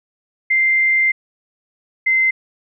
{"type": "tone pair in turn", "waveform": "sine", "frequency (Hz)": [2090, 2071], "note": ["C7", "C7"], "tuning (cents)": [-2, -18], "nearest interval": "unison", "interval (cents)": 16, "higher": "first", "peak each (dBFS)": -12, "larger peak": "neither", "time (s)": [[0.5, 1.12], [2.06, 2.31]], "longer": "first", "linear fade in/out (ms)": 10, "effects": []}